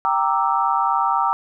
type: chord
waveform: sine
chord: E half-diminished seventh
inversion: first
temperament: equal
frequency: 784 / 932.3 / 1174.7 / 1318.5 Hz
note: G5 / Bb5 / D6 / E6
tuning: 0 / 0 / 0 / 0 cents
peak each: -22 / -21 / -22 / -23 dBFS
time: 0.05-1.33 s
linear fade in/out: 0 ms
effects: none